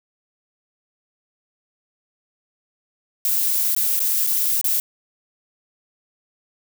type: noise with dropouts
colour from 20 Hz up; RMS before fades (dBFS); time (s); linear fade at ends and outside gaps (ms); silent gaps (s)
violet; -20; 3.25-4.8; 1; 3.75-3.764 / 3.993-4.002 / 4.266-4.271 / 4.613-4.643
effects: none